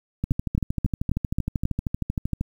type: two click trains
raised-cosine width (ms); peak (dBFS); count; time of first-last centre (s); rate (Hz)
5; -10 / -12; 6 / 29; 0.31-1.654 / 0.24-2.411; 3.72 / 12.9
effects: 8-bit